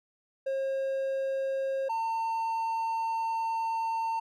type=tone pair in turn; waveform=triangle; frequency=538 / 904.8 Hz; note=C5 / A5; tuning=+48 / +48 cents; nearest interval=major sixth; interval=900 cents; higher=second; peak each=-26 dBFS; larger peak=neither; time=0.46-1.89 / 1.89-4.2 s; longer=second; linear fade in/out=10 ms; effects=none